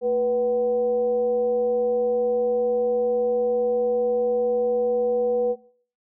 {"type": "tone with frequency modulation", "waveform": "sine", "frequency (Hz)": 488.9, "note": "B4", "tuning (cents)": -18, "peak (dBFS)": -19, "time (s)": [0.01, 5.56], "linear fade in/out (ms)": 50, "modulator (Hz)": 265, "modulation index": 0.34, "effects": ["noise-tail reverb RT60 0.5 s tail -20 dB re dry"]}